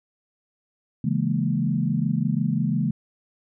sine chord, A# half-diminished seventh, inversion first, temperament equal, 138.59 / 164.81 / 207.7 / 233.1 Hz, C#3 / E3 / G#3 / A#3, 0 / 0 / 0 / 0 cents, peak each -26 / -25 / -26 / -27 dBFS, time 1.04-2.91 s, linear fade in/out 5 ms, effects none

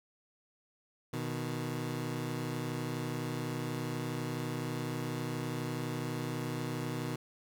20% pulse tone pair together, 123.47 / 155.56 Hz, B2 / D#3, 0 / 0 cents, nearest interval major third, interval 400 cents, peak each -32 / -33 dBFS, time 1.13-7.16 s, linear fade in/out 5 ms, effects none

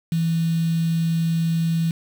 sine tone with quantisation, 164.81 Hz, E3, in tune, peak -18 dBFS, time 0.12-1.91 s, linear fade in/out 2 ms, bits 6, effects none

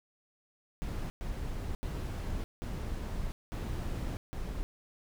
brown noise bursts at uneven times, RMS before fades -36 dBFS, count 6, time 0.82-1.1 / 1.21-1.75 / 1.83-2.44 / 2.62-3.32 / 3.52-4.17 / 4.33-4.63 s, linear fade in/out 0 ms, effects none

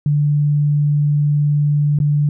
sine tone with dropouts, 146.83 Hz, D3, in tune, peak -12 dBFS, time 0.06-2.29 s, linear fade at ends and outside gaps 2 ms, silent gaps 1.988-2.001 s, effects none

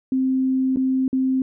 sine tone with dropouts, 261.7 Hz, C4, in tune, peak -17 dBFS, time 0.12-1.42 s, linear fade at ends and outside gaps 2 ms, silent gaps 0.761-0.77 / 1.08-1.129 s, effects none

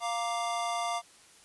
square chord, Bb major, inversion second, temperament equal, 698.5 / 932.3 / 1174.7 Hz, F5 / Bb5 / D6, 0 / 0 / 0 cents, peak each -33 / -38 / -36 dBFS, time 0-1.02 s, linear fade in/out 50 ms, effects white hiss -57 dBFS RMS until 1.44 s + resampled to 24000 Hz

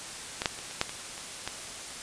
clicks, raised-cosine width 0.2 ms, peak -12 / -7 / -23 / -25 / -7 / -20 / -25 / -14 dBFS, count 8, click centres 0.419 / 0.458 / 0.589 / 0.711 / 0.814 / 0.894 / 1.179 / 1.476 s, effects white hiss -40 dBFS RMS until 2.02 s + resampled to 22050 Hz

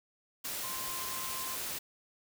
sine tone in noise, 1046.5 Hz, C6, in tune, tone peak -43 dBFS, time 0.63-1.56 s, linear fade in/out 10 ms, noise white, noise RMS -38 dBFS, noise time 0.44-1.79 s, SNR -8 dB, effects none

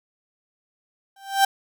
35% pulse tone with exponential growth, 784 Hz, G5, in tune, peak -10 dBFS, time 1.16-1.45 s, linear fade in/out 5 ms, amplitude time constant 61 ms, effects none

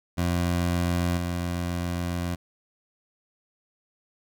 20% pulse tone with level steps, 87.31 Hz, F2, in tune, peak -18 / -22 dBFS, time 0.17-2.36 s, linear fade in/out 20 ms, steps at 1.17 s, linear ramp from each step 5 ms, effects none

